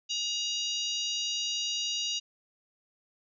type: harmonic tone with a mistuned harmonic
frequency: 950 Hz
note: A#5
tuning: 33 cents sharp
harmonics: 3 / 4 / 5 / 6 / 7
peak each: -33 / -35 / -37 / -39 / -40 dBFS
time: 0.09-2.2 s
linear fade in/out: 20 ms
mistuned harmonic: 6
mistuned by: +35 cents
effects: none